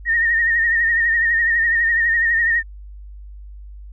sine tone with vibrato, 1847 Hz, A#6, 16 cents flat, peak -14 dBFS, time 0.05-2.63 s, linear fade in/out 50 ms, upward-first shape sine, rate 12 Hz, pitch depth 51 cents each way, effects added 50 Hz sine -34 dBFS peak until 3.92 s

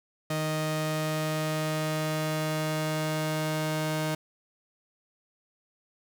sawtooth tone pair together, 155.56 / 311.1 Hz, D#3 / D#4, 0 / 0 cents, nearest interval octave, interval 1200 cents, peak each -25 dBFS, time 0.3-4.15 s, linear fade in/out 5 ms, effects none

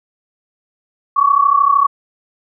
sine tone pair together, 1108.7 / 1141.8 Hz, C#6 / D6, 0 / -49 cents, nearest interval minor second, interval 51 cents, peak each -12 dBFS, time 1.16-1.87 s, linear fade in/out 10 ms, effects none

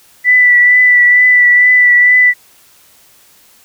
sine tone with vibrato, 1975.5 Hz, B6, in tune, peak -4 dBFS, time 0.24-2.34 s, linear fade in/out 50 ms, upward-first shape triangle, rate 2.2 Hz, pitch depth 24 cents each way, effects white hiss -46 dBFS RMS until 3.64 s

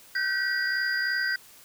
sine tone cluster, 1483 / 1546 / 1929 / 4822 Hz, F#6 / G6 / B6 / D8, +4 / -24 / -41 / +45 cents, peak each -34 / -27 / -30 / -33 dBFS, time 0.15-1.36 s, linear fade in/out 5 ms, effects white hiss -52 dBFS RMS until 1.64 s

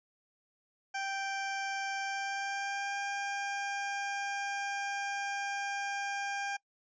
20% pulse tone with pitch glide, 784 to 799.5 Hz, G5 to G5, 0 to +34 cents, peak -29 dBFS, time 0.94-6.57 s, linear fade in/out 10 ms, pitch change +34 cents, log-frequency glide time 2.02-2.98 s, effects noise-tail reverb RT60 0.1 s tail -23 dB re dry + resampled to 16000 Hz

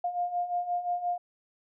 sine beating tone pair, 703 / 708.7 Hz, F5 / F5, +11 / +25 cents, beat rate 5.7 Hz, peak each -34 / -29 dBFS, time 0.04-1.18 s, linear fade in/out 5 ms, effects none

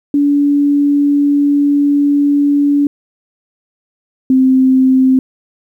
sine tone pair in turn, 286.8 / 261 Hz, D4 / C4, -41 / -4 cents, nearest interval major second, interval 163 cents, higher first, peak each -8 / -6 dBFS, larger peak second, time 0.14-2.87 / 4.3-5.19 s, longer first, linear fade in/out 2 ms, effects 8-bit

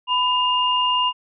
sine tone pair together, 998.7 / 2821 Hz, B5 / F7, +19 / +17 cents, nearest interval octave + tritone, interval 1798 cents, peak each -19 / -20 dBFS, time 0.07-1.13 s, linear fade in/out 50 ms, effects none

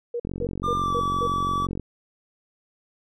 sine tone bursts, 476.1 Hz, A#4, 37 cents sharp, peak -25 dBFS, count 5, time 0.14-1.27 s, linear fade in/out 5 ms, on 58 ms, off 210 ms
click train, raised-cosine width 3 ms, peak -18 dBFS, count 72, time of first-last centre 0.25-1.797 s, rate 45.9 Hz
triangle tone with pitch glide, 1199 to 1150.2 Hz, D6 to D6, +36 to -36 cents, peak -21 dBFS, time 0.63-1.67 s, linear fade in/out 20 ms, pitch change -72 cents, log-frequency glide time 0.75-0.95 s
effects none

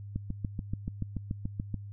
click train, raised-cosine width 5 ms, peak -20 dBFS, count 12, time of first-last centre 0.16-1.743 s, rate 6.95 Hz, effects added 101 Hz sine -40 dBFS peak until 1.92 s

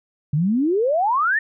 sine exponential sweep, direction up, 138.59 to 1864.7 Hz, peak -16 dBFS, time 0.33-1.39 s, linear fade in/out 5 ms, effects none

